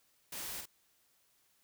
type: noise with echo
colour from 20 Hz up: white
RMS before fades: -43 dBFS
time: 0.32-0.61 s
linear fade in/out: 5 ms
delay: 47 ms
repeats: 1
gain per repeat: -5 dB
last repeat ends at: 0.657 s
effects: white hiss -72 dBFS RMS until 1.63 s